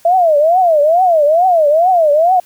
sine tone with vibrato, 659.3 Hz, E5, in tune, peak -7 dBFS, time 0.05-2.4 s, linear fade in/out 5 ms, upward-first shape triangle, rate 2.3 Hz, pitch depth 260 cents each way, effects white hiss -48 dBFS RMS until 2.45 s

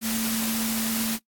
sine tone in noise, 224.3 Hz, A3, 34 cents sharp, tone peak -26 dBFS, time 0.01-1.19 s, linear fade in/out 50 ms, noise white, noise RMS -29 dBFS, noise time 0.01-1.19 s, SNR 0 dB, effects noise-tail reverb RT60 0.1 s tail -21 dB re dry + AAC 64 kbps

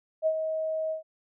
sine tone with ADSR envelope, 634 Hz, D#5, 32 cents sharp, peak -20 dBFS, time 0.22-1.03 s, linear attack 44 ms, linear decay 66 ms, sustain -7 dB, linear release 120 ms, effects none

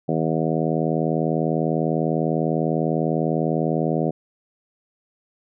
harmonic tone, 80 Hz, D#2, 49 cents sharp, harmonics 2 / 3 / 4 / 5 / 6 / 7 / 8 / 9, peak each -24 / -26 / -27 / -28 / -29 / -29 / -30 / -31 dBFS, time 0.08-4.11 s, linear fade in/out 10 ms, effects none

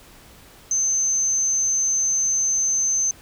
sine tone, 6220 Hz, G8, 14 cents flat, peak -18 dBFS, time 0.71-3.11 s, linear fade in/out 2 ms, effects pink hiss -48 dBFS RMS until 3.21 s

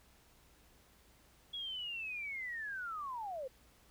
sine linear sweep, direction down, 3361 to 495.5 Hz, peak -39 dBFS, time 1.53-3.48 s, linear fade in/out 10 ms, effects added 60 Hz sine -70 dBFS peak until 3.9 s + pink hiss -66 dBFS RMS until 3.9 s

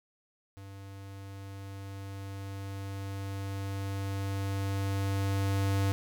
square tone with level ramp, 98.1 Hz, G2, 2 cents sharp, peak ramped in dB -45 to -26 dBFS, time 0.57-5.92 s, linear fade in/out 0 ms, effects none

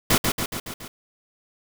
pink noise with echo, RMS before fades -18 dBFS, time 0.1-0.18 s, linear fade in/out 5 ms, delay 140 ms, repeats 5, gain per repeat -4 dB, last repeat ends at 0.88 s, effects none

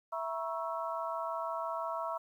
harmonic tone with a mistuned harmonic, 220 Hz, A3, in tune, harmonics 3 / 4 / 5 / 6, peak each -38 / -39 / -40 / -41 dBFS, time 0.12-2.18 s, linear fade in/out 10 ms, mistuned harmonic 4, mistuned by +140 cents, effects 11-bit

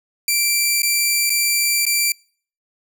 10% pulse tone with dropouts, 2349 Hz, D7, in tune, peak -7 dBFS, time 0.28-2.12 s, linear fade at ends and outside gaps 2 ms, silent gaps 0.82-0.831 / 1.296-1.302 / 1.853-1.865 s, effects noise-tail reverb RT60 0.5 s tail -26 dB re dry

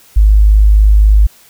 sine tone, 51.91 Hz, G#1, in tune, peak -3 dBFS, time 0.16-1.27 s, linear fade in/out 10 ms, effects white hiss -44 dBFS RMS until 1.49 s

